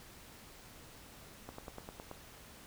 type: slowing click train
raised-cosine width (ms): 1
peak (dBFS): -30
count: 7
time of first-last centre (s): 1.49-2.113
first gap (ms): 94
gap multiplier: 1.04
effects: pink hiss -55 dBFS RMS until 2.66 s